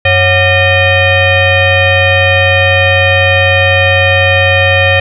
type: tone with frequency modulation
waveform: sine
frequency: 1190 Hz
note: D6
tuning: 22 cents sharp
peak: -5 dBFS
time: 0.05-5 s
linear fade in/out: 5 ms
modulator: 642 Hz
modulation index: 2.6
effects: none